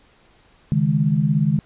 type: chord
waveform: sine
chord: C# suspended second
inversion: none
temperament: equal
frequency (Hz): 138.59 / 155.56 / 207.7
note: C#3 / D#3 / G#3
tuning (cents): 0 / 0 / 0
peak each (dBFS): -21 / -18 / -21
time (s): 0.72-1.59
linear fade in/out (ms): 0
effects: pink hiss -55 dBFS RMS until 1.65 s + resampled to 8000 Hz